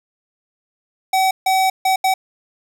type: tone bursts at uneven times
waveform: square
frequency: 760 Hz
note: F#5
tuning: 46 cents sharp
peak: -14 dBFS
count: 4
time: 1.13-1.31 / 1.46-1.7 / 1.85-1.96 / 2.04-2.14 s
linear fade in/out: 5 ms
effects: none